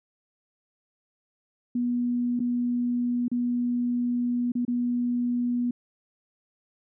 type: tone with dropouts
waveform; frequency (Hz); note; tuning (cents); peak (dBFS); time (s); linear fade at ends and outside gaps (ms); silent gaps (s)
sine; 243; B3; -28; -23; 1.75-5.71; 5; 2.394-2.401 / 3.282-3.315 / 4.52-4.552 / 4.651-4.679
effects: none